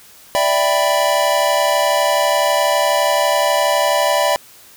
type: chord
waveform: square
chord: E minor seventh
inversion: third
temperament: equal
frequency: 587.3 / 659.3 / 784 / 987.8 Hz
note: D5 / E5 / G5 / B5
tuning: 0 / 0 / 0 / 0 cents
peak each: -18 / -20 / -22 / -20 dBFS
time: 0.35-4.36 s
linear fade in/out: 0 ms
effects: white hiss -44 dBFS RMS until 4.76 s